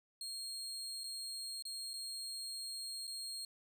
30% pulse tone with dropouts, 4245 Hz, C8, 24 cents sharp, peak -39 dBFS, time 0.21-3.45 s, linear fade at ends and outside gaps 2 ms, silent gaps 1.036-1.04 / 1.624-1.652 / 1.934-1.938 / 3.07-3.076 s, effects none

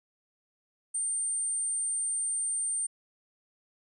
sine tone, 8870 Hz, C#9, in tune, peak -28 dBFS, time 0.94-2.87 s, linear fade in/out 10 ms, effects none

